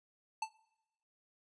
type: tone with exponential decay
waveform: square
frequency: 882 Hz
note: A5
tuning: 4 cents sharp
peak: -31 dBFS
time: 0.42-0.5 s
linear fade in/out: 5 ms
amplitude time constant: 17 ms
effects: noise-tail reverb RT60 0.9 s tail -22 dB re dry + resampled to 22050 Hz